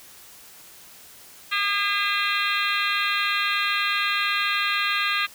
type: harmonic tone with a mistuned harmonic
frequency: 405.9 Hz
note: G#4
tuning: 40 cents flat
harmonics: 3 / 4 / 5 / 6 / 7 / 8 / 9 / 10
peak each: -27 / -28 / -29 / -30 / -30 / -31 / -32 / -32 dBFS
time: 1.51-5.27 s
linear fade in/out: 20 ms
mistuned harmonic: 7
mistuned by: -87 cents
effects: white hiss -47 dBFS RMS until 5.34 s